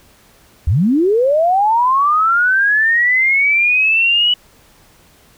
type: linear sweep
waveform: sine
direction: up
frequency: 64.7 to 2960 Hz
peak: -10 dBFS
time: 0.67-4.34 s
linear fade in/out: 5 ms
effects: pink hiss -49 dBFS RMS until 5.37 s